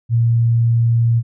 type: tone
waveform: sine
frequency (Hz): 116.5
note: A#2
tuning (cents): -1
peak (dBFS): -11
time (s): 0.09-1.23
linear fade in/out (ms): 50
effects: none